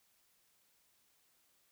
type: silence
effects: white hiss -73 dBFS RMS until 1.71 s